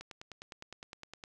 click train, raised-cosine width 0.2 ms, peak -28 dBFS, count 13, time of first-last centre 0.01-1.238 s, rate 9.77 Hz, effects none

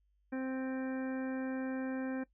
harmonic tone, 261.6 Hz, C4, in tune, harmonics 1 / 2 / 3 / 4 / 5 / 6 / 7 / 9, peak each -35 / -43 / -50 / -55 / -58 / -49 / -53 / -58 dBFS, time 0.32-2.24 s, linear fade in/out 10 ms, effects noise-tail reverb RT60 0.1 s tail -19 dB re dry + added 50 Hz sine -70 dBFS peak until 2.33 s

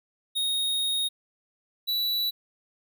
square tone pair in turn, 3732 / 3943 Hz, A#7 / B7, +1 / -4 cents, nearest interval minor second, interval 95 cents, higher second, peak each -25 dBFS, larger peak neither, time 0.35-1.09 / 1.87-2.31 s, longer first, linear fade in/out 20 ms, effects none

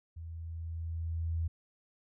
sine tone with level ramp, 82.41 Hz, E2, in tune, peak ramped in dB -41 to -29 dBFS, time 0.16-1.48 s, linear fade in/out 10 ms, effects none

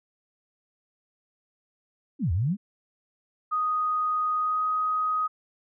sine exponential two-way sweep, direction down then up, 325.8 to 77.78 to 223.2 Hz, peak -22 dBFS, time 2.19-2.57 s, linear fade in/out 50 ms, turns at 2.32 s
sine tone with pitch glide, 1244.5 to 1254.6 Hz, D#6 to D#6, 0 to +14 cents, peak -23 dBFS, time 3.51-5.28 s, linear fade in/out 20 ms, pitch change +14 cents, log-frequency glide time 4.38-4.63 s
effects none

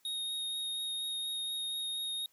square tone with vibrato, 3729 Hz, A#7, in tune, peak -35 dBFS, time 0.05-2.26 s, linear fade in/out 2 ms, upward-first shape sine, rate 4.2 Hz, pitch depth 10 cents each way, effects white hiss -70 dBFS RMS until 2.32 s + high-pass 100 Hz 12 dB/octave

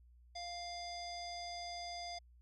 square tone with low-pass filter, 698.5 Hz, F5, in tune, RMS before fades -45 dBFS, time 0.35-2.19 s, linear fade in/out 10 ms, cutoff 5300 Hz, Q 7.1, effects added 60 Hz sine -60 dBFS peak until 2.41 s

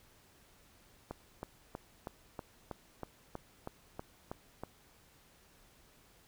click train, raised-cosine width 1 ms, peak -26 dBFS, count 12, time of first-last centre 1.11-4.636 s, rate 3.12 Hz, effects pink hiss -64 dBFS RMS until 6.27 s

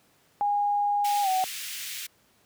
sine tone with pitch glide, 819 to 751 Hz, G#5 to F#5, -24 to +26 cents, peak -22 dBFS, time 0.41-1.44 s, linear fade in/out 0 ms, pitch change -150 cents, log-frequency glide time 1.22-1.29 s
pink high-pass noise, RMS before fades -36 dBFS, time 1.04-2.07 s, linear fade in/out 10 ms, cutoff 2100 Hz, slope 24 dB/octave
effects pink hiss -63 dBFS RMS until 2.45 s + high-pass 100 Hz 12 dB/octave

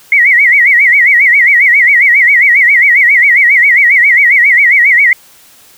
sine tone with vibrato, 2074 Hz, C7, 16 cents flat, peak -3 dBFS, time 0.12-5.13 s, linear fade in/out 2 ms, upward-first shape sine, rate 7.4 Hz, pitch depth 170 cents each way, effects white hiss -41 dBFS RMS until 5.77 s

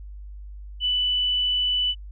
sine tone, 2982 Hz, F#7, 13 cents sharp, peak -20 dBFS, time 0.8-1.95 s, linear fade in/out 50 ms, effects added 50 Hz sine -36 dBFS peak until 2.11 s

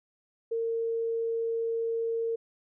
sine tone, 457.5 Hz, A#4, 32 cents flat, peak -27 dBFS, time 0.51-2.36 s, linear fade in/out 10 ms, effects none

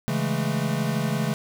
square chord, A major seventh, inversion first, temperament equal with one note detuned, 138.99 / 164.81 / 207.7 / 220 Hz, C#3 / E3 / G#3 / A3, +5 / 0 / 0 / 0 cents, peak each -28 / -29 / -31 / -30 dBFS, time 0.08-1.34 s, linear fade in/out 0 ms, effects none

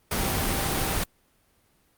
sine tone in noise, 784 Hz, G5, in tune, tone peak -36 dBFS, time 0.18-0.96 s, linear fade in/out 5 ms, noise pink, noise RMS -26 dBFS, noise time 0.11-1.04 s, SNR -13 dB, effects pink hiss -65 dBFS RMS until 1.97 s + Opus 32 kbps

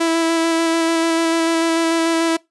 sawtooth tone with vibrato, 329.6 Hz, E4, in tune, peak -11 dBFS, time 0-2.37 s, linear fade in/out 10 ms, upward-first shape square, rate 6.8 Hz, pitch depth 11 cents each way, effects noise-tail reverb RT60 0.2 s tail -23 dB re dry + resampled to 24000 Hz

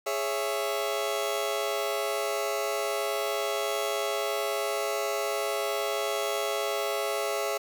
sawtooth chord, C# minor, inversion second, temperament just, 415.8 / 554.4 / 665.2 Hz, G#4 / C#5 / E5, +2 / 0 / +16 cents, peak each -28 dBFS, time 0.06-7.58 s, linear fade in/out 10 ms, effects 8-bit

